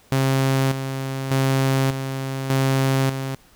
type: tone with tremolo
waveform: sawtooth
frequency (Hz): 134.1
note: C3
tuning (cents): +43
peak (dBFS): -13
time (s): 0.12-3.35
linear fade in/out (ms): 0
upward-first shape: square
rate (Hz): 0.84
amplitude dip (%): 60
effects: pink hiss -54 dBFS RMS until 3.55 s